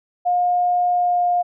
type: tone with pitch glide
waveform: sine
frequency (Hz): 713 to 708.5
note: F5 to F5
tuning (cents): +36 to +25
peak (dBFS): -15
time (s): 0.25-1.43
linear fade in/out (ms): 20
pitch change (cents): -11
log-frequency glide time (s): 0.9-1.25
effects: none